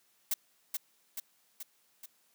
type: noise with echo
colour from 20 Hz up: blue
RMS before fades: -30 dBFS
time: 0.31-0.34 s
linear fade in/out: 5 ms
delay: 430 ms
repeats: 4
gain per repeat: -4 dB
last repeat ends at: 2.06 s
effects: white hiss -70 dBFS RMS until 2.34 s + high-pass 150 Hz 12 dB/octave